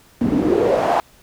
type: noise with band-pass filter sweep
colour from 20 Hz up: pink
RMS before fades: -17 dBFS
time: 0.21-1 s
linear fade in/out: 0 ms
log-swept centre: 210 to 850 Hz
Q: 4.4
effects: pink hiss -51 dBFS RMS until 1.22 s